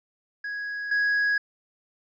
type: tone pair in turn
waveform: triangle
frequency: 1661.2 / 1661.2 Hz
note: G#6 / G#6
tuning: 0 / 0 cents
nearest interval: unison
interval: 0 cents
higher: neither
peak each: -28 / -19 dBFS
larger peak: second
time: 0.44-0.91 / 0.91-1.38 s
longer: neither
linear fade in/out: 5 ms
effects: resampled to 16000 Hz